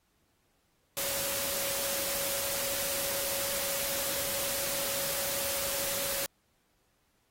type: tone in noise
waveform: sine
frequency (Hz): 554.4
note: C#5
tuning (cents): 0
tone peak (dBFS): -40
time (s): 0.97-6.26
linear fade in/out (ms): 0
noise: white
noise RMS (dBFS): -33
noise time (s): 0.97-6.26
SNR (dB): -10
effects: pink hiss -73 dBFS RMS until 7.3 s + AAC 48 kbps